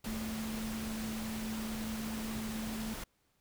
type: tone in noise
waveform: sine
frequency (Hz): 220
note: A3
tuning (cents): 0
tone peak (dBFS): -37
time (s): 0.06-2.94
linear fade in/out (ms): 5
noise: pink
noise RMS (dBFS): -43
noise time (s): 0.04-3.04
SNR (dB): +3
effects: pink hiss -75 dBFS RMS until 3.4 s